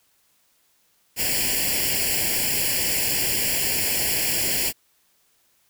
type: noise with comb filter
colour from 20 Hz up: white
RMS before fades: -23 dBFS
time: 1.16-4.73 s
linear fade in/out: 50 ms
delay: 0.4 ms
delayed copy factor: +0.95
effects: white hiss -64 dBFS RMS until 5.69 s